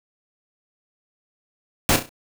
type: noise with echo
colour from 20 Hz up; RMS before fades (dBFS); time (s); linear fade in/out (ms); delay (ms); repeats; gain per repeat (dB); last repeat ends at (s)
pink; -17; 1.89-1.96; 0; 33; 4; -8; 2.092
effects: none